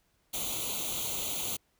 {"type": "noise with comb filter", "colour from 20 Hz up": "white", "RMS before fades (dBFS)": -34, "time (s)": [0.33, 1.57], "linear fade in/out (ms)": 10, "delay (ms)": 0.29, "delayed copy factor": 0.9, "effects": ["pink hiss -72 dBFS RMS until 1.79 s"]}